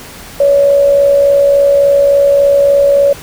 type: tone with amplitude modulation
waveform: sine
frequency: 564 Hz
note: C#5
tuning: 30 cents sharp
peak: -3 dBFS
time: 0.4-3.13 s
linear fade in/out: 5 ms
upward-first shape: sine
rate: 63.5 Hz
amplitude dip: 40%
effects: pink hiss -31 dBFS RMS until 3.22 s